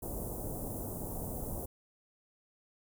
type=band-stop noise; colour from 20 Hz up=pink; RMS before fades=-39 dBFS; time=0.02-1.66 s; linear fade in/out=10 ms; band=750 to 9700 Hz; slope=24 dB/octave; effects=none